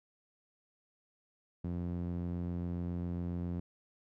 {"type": "tone with band-pass filter", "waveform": "sawtooth", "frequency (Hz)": 87.31, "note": "F2", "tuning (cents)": 0, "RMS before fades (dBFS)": -37, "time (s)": [1.64, 3.6], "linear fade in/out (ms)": 5, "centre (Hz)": 180, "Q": 1.2, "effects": []}